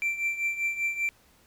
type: tone with tremolo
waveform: triangle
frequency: 2349 Hz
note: D7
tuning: in tune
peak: -21 dBFS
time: 0.02-1.09 s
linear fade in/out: 0 ms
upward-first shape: triangle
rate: 5.1 Hz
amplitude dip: 80%
effects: tanh soft clip ceiling -17 dBFS + pink hiss -61 dBFS RMS until 1.46 s